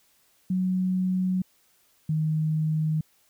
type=tone pair in turn; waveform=sine; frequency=185 / 156.06 Hz; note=F#3 / D#3; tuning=0 / +6 cents; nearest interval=minor third; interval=294 cents; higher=first; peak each=-22 dBFS; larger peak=neither; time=0.5-1.42 / 2.09-3.01 s; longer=neither; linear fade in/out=5 ms; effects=white hiss -64 dBFS RMS until 3.29 s